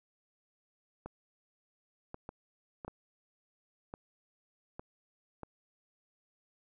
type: clicks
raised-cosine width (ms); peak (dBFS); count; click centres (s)
1; -28; 8; 1.06 / 2.144 / 2.291 / 2.848 / 2.88 / 3.939 / 4.795 / 5.433
effects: none